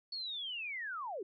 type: linear sweep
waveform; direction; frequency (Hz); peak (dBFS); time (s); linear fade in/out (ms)
sine; down; 4451 to 336.9; -38; 0.12-1.23; 5
effects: none